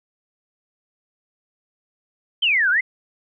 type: exponential two-way sweep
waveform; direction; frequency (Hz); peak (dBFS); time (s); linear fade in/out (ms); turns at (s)
sine; down then up; 3180 to 1404 to 2130; -15; 2.42-2.81; 10; 2.7
effects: none